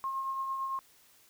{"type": "tone with tremolo", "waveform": "sine", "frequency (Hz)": 1072, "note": "C6", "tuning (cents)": 42, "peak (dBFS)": -30, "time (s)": [0.04, 0.79], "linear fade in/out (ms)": 0, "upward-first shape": "triangle", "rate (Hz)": 8.9, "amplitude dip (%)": 40, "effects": ["white hiss -62 dBFS RMS until 1.29 s"]}